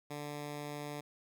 10% pulse tone, 146.83 Hz, D3, in tune, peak -32 dBFS, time 0.1-1.01 s, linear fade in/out 10 ms, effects none

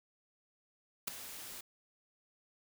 white noise with ADSR envelope, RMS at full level -32 dBFS, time 1.07-1.61 s, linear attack 11 ms, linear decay 4 ms, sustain -15 dB, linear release 5 ms, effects none

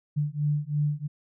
sine beating tone pair, 146.4 / 149.4 Hz, D3 / D3, -5 / +30 cents, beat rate 3 Hz, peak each -27 dBFS, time 0.16-1.08 s, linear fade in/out 20 ms, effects none

